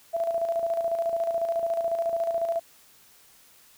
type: tone with tremolo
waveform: sine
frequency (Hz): 670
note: E5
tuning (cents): +28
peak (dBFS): -22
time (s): 0.13-2.6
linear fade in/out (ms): 20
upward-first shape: square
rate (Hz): 14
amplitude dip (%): 50
effects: white hiss -56 dBFS RMS until 3.77 s